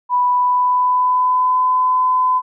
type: tone with pitch glide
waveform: sine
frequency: 987.8 to 1012.6 Hz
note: B5 to B5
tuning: 0 to +43 cents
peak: -12 dBFS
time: 0.09-2.42 s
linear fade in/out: 50 ms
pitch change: +43 cents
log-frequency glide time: 0.29-1.64 s
effects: none

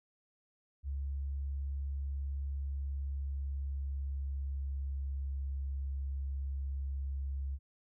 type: tone with pitch glide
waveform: sine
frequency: 69.3 to 68.39 Hz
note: C#2 to C#2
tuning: 0 to -23 cents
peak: -34 dBFS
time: 0.83-7.59 s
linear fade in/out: 50 ms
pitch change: -23 cents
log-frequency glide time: 2.71-5.39 s
effects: none

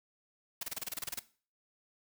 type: noise bursts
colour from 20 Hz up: white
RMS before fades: -37 dBFS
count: 12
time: 0.61-1.194 s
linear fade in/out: 5 ms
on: 23 ms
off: 28 ms
effects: noise-tail reverb RT60 0.4 s tail -17 dB re dry

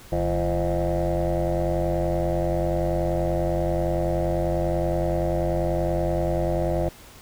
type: tone with frequency modulation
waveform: sine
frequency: 341.1 Hz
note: F4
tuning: 41 cents flat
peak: -19 dBFS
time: 0.12-6.89 s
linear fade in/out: 5 ms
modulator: 90.4 Hz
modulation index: 3.9
effects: tanh soft clip ceiling -18 dBFS + pink hiss -47 dBFS RMS until 7.21 s

